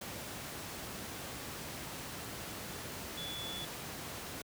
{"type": "tone in noise", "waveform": "sine", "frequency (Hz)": 3436, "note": "A7", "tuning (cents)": -42, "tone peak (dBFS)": -41, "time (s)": [3.17, 3.65], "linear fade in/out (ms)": 5, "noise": "pink", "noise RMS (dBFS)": -43, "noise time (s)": [0.01, 4.42], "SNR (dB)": -1, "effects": ["high-pass 80 Hz 12 dB/octave"]}